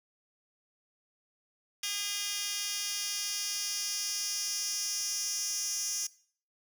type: tone with high-pass filter sweep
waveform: 10% pulse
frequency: 406.7 Hz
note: G#4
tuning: 36 cents flat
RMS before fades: -34 dBFS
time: 1.83-6.07 s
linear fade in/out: 5 ms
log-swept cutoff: 3800 to 5900 Hz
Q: 2.8
effects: noise-tail reverb RT60 0.5 s tail -20 dB re dry